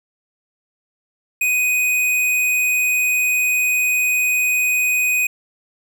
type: tone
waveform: square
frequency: 2495 Hz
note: D#7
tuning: 4 cents sharp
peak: -16 dBFS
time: 1.41-5.27 s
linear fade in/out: 5 ms
effects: none